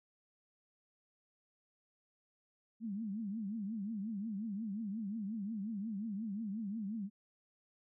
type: tone with vibrato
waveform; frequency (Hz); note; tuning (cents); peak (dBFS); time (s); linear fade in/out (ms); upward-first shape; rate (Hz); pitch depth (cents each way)
sine; 210.7; G#3; +25; -37; 2.8-7.1; 50; triangle; 5.6; 190
effects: none